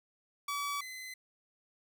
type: tone pair in turn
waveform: sawtooth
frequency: 1144 / 2038 Hz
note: D6 / C7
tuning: -46 / -46 cents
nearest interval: minor seventh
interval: 1000 cents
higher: second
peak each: -30 / -39 dBFS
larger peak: first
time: 0.48-0.81 / 0.81-1.14 s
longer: neither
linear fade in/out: 5 ms
effects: none